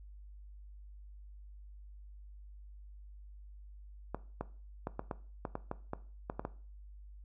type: clicks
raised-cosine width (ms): 1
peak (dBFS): -22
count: 12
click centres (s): 4.146 / 4.41 / 4.871 / 4.994 / 5.112 / 5.452 / 5.554 / 5.714 / 5.934 / 6.299 / 6.395 / 6.451
effects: noise-tail reverb RT60 0.4 s tail -17 dB re dry + added 50 Hz sine -49 dBFS peak until 7.24 s